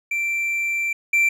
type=tone pair in turn; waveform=triangle; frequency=2349 / 2349 Hz; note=D7 / D7; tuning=0 / 0 cents; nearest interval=unison; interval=0 cents; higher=neither; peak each=-19 / -13 dBFS; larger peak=second; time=0.11-0.93 / 1.13-1.29 s; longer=first; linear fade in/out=5 ms; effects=none